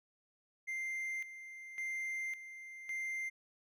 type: tone with tremolo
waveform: triangle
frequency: 2093 Hz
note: C7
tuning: in tune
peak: -35 dBFS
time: 0.67-3.3 s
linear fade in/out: 20 ms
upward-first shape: square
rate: 0.9 Hz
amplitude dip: 70%
effects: none